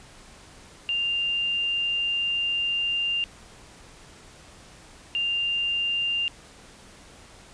sine tone pair in turn, 2794 / 2794 Hz, F7 / F7, 0 / 0 cents, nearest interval unison, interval 0 cents, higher neither, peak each -23 / -23 dBFS, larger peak neither, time 0.89-3.24 / 5.15-6.28 s, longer first, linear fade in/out 0 ms, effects pink hiss -49 dBFS RMS until 7.53 s + resampled to 22050 Hz

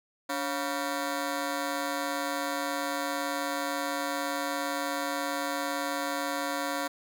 15% pulse ring-modulated tone, 419.2 Hz, G#4, 16 cents sharp, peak -20 dBFS, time 0.29-6.88 s, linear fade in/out 10 ms, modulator 131 Hz, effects none

